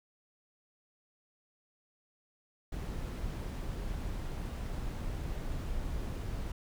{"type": "noise", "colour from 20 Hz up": "brown", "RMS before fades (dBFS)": -37, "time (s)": [2.72, 6.52], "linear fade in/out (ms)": 5, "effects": []}